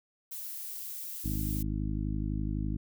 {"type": "noise", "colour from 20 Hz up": "violet", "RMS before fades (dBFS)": -40, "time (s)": [0.31, 1.63], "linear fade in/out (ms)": 10}
{"type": "harmonic tone", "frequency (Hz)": 51.91, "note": "G#1", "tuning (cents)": 0, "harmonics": [1, 2, 3, 4, 5, 6], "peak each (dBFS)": [-33, -36, -38, -39, -40, -41], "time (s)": [1.24, 2.77], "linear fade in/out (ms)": 10}
{"effects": []}